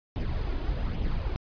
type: noise with flanger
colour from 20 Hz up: brown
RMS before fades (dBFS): -29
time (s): 0.16-1.36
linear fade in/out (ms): 0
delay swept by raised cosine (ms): 0.3 to 3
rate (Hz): 1.2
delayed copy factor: +0.5
effects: resampled to 11025 Hz